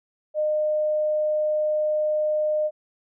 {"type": "tone", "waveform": "sine", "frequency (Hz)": 610, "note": "D#5", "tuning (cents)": -34, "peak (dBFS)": -20, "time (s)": [0.34, 2.71], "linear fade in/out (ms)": 50, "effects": []}